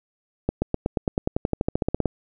accelerating click train, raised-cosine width 2 ms, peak -8 dBFS, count 19, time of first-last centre 0.49-2.057 s, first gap 130 ms, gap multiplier 0.95, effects none

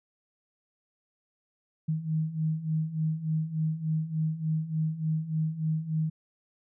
sine beating tone pair, 155.56 / 158.96 Hz, D#3 / D#3, 0 / +37 cents, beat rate 3.4 Hz, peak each -32 / -28 dBFS, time 1.88-6.1 s, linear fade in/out 10 ms, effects none

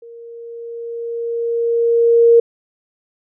sine tone with level ramp, 466.2 Hz, A#4, in tune, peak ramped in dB -35 to -5 dBFS, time 0.02-2.4 s, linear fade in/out 5 ms, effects none

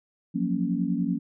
sine chord, Gb major seventh, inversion third, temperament equal, 174.61 / 185 / 233.1 / 277.2 Hz, F3 / Gb3 / Bb3 / Db4, 0 / 0 / 0 / 0 cents, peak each -29 dBFS, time 0.34-1.19 s, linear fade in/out 20 ms, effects none

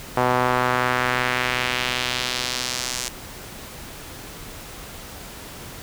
sawtooth tone with band-pass filter sweep, 125.3 Hz, B2, 25 cents sharp, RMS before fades -23 dBFS, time 0.17-3.08 s, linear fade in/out 0 ms, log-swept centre 870 to 6900 Hz, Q 1.3, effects pink hiss -38 dBFS RMS until 5.82 s

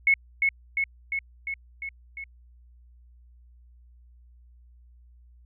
sine tone with echo, 2191 Hz, C#7, 21 cents flat, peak -16 dBFS, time 0.07-0.14 s, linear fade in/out 2 ms, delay 350 ms, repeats 6, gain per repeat -3 dB, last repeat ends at 2.24 s, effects added 60 Hz sine -51 dBFS peak until 5.45 s

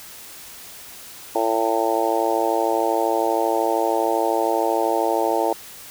harmonic tone, 112.8 Hz, A2, 44 cents sharp, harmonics 3 / 4 / 5 / 6 / 7 / 8, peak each -25 / -25 / -25 / -25 / -25 / -25 dBFS, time 1.35-5.53 s, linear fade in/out 5 ms, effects white hiss -40 dBFS RMS until 5.9 s

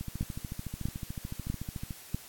two click trains, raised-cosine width 5 ms, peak -24 / -18 dBFS, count 27 / 4, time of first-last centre 0.01-1.908 / 0.21-2.145 s, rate 13.7 / 1.55 Hz, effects white hiss -50 dBFS RMS until 2.28 s + AAC 64 kbps

